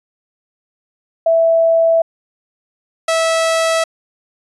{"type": "tone pair in turn", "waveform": ["sine", "sawtooth"], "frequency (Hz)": [659.3, 652.9], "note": ["E5", "E5"], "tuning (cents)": [0, -17], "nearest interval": "unison", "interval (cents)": 17, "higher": "first", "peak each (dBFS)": -9, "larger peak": "neither", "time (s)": [[1.26, 2.02], [3.08, 3.84]], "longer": "neither", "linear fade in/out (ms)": 5, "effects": ["resampled to 24000 Hz"]}